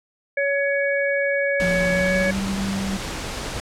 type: harmonic tone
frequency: 561 Hz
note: C#5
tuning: 21 cents sharp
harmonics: 1 / 3 / 4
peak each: -21 / -24 / -26 dBFS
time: 0.37-2.31 s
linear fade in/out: 5 ms
type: noise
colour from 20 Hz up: pink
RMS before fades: -29 dBFS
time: 1.6-3.6 s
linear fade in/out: 0 ms
type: tone with pitch glide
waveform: sine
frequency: 177 to 195.26 Hz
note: F3 to G3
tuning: +23 to -7 cents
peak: -23 dBFS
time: 1.62-2.97 s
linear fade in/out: 2 ms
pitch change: +170 cents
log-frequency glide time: 1.89-2.38 s
effects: low-pass 8000 Hz 12 dB/octave